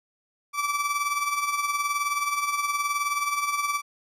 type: tone with tremolo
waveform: 30% pulse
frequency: 1159 Hz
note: D6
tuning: 23 cents flat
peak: -19 dBFS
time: 0.53-3.82 s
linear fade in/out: 50 ms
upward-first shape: triangle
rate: 19 Hz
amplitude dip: 65%
effects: resampled to 32000 Hz